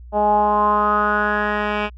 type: tone with low-pass filter sweep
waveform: 10% pulse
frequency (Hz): 208.8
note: G#3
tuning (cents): +10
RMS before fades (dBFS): -18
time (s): 0.12-1.9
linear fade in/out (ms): 50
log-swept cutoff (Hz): 730 to 2400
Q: 6
effects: added 60 Hz sine -36 dBFS peak until 1.97 s